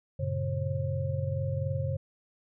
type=tone cluster; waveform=sine; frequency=94.7 / 115.7 / 138.7 / 537 Hz; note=F#2 / A#2 / C#3 / C5; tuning=+41 / -13 / +1 / +45 cents; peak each=-32 / -36 / -32 / -36 dBFS; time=0.19-1.97 s; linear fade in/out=10 ms; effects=none